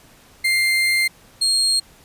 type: tone pair in turn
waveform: 35% pulse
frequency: 2099 / 4242 Hz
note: C7 / C8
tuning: +5 / +23 cents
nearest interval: octave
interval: 1218 cents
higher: second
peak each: -14 dBFS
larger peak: neither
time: 0.44-1.08 / 1.41-1.8 s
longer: first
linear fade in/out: 10 ms
effects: pink hiss -50 dBFS RMS until 2.04 s + resampled to 32000 Hz